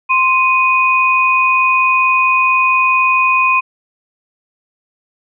sine tone pair together, 1046.5 / 2489 Hz, C6 / D#7, 0 / 0 cents, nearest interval octave + minor third, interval 1500 cents, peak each -12 dBFS, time 0.09-3.61 s, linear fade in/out 20 ms, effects none

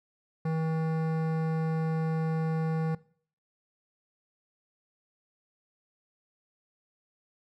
sine tone with hard clipping, 160.3 Hz, E3, 48 cents flat, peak -29 dBFS, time 0.45-2.95 s, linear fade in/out 5 ms, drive 16 dB, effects noise-tail reverb RT60 0.5 s tail -20 dB re dry

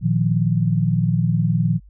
sine chord, Bb suspended fourth, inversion none, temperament just, 116.54 / 155.39 / 174.81 Hz, Bb2 / Eb3 / F3, 0 / -2 / +2 cents, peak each -20 dBFS, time 0.01-1.8 s, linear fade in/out 50 ms, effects added 50 Hz sine -43 dBFS peak until 1.89 s

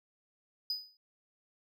triangle tone with exponential decay, 4978 Hz, D#8, in tune, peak -28 dBFS, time 0.7-0.97 s, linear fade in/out 2 ms, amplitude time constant 57 ms, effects none

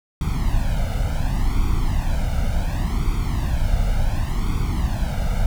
brown noise with flanger, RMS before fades -20 dBFS, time 0.21-5.46 s, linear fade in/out 2 ms, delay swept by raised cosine 0.87 to 1.4 ms, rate 0.69 Hz, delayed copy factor +0.9, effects none

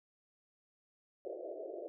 white band-pass noise, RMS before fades -44 dBFS, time 1.25-1.88 s, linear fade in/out 0 ms, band 330 to 660 Hz, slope 96 dB/octave, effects none

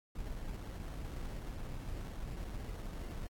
brown noise with sample-and-hold, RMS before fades -42 dBFS, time 0.15-3.27 s, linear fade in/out 5 ms, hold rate 2450 Hz, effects AAC 64 kbps

